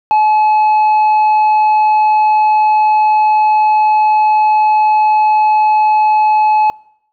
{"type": "tone with tanh clipping", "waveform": "triangle", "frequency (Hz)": 856, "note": "A5", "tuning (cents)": -48, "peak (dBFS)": -8, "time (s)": [0.11, 6.7], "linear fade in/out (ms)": 0, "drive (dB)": 8, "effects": ["noise-tail reverb RT60 0.7 s tail -25 dB re dry"]}